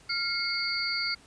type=tone cluster; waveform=sine; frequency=1393 / 2161 / 4357 / 4664 Hz; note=F6 / C#7 / C#8 / D8; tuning=-5 / -45 / -31 / -13 cents; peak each=-35 / -32 / -35 / -31 dBFS; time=0.09-1.15 s; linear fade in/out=10 ms; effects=pink hiss -56 dBFS RMS until 1.26 s + resampled to 22050 Hz